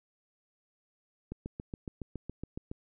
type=click train; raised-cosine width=3 ms; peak=-25 dBFS; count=11; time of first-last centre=1.32-2.715 s; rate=7.17 Hz; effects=none